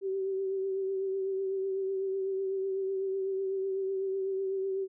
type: tone with vibrato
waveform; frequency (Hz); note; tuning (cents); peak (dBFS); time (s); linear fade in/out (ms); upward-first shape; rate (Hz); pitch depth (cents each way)
sine; 385.2; G4; -30; -29; 0.01-4.88; 50; triangle; 8; 34
effects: none